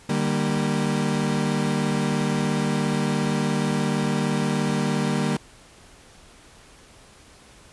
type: chord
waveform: 35% pulse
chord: G minor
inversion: second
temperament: equal with one note detuned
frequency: 149.83 / 196 / 233.1 Hz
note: D3 / G3 / Bb3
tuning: +35 / 0 / 0 cents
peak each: -24 dBFS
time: 0.09-5.37 s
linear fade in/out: 5 ms
effects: pink hiss -50 dBFS RMS until 7.72 s + resampled to 24000 Hz